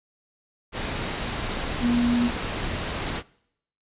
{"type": "tone in noise", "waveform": "sine", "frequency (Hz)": 240, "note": "B3", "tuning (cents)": -49, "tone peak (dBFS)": -19, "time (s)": [1.8, 2.31], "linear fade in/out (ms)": 50, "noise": "pink", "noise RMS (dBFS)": -29, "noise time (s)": [0.72, 3.23], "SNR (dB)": 7, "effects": ["noise-tail reverb RT60 0.7 s tail -22 dB re dry", "resampled to 8000 Hz"]}